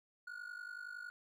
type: ring-modulated tone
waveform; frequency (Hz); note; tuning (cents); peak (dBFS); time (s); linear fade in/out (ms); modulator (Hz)
triangle; 1450; F#6; -35; -40; 0.27-1.1; 0; 25.4
effects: none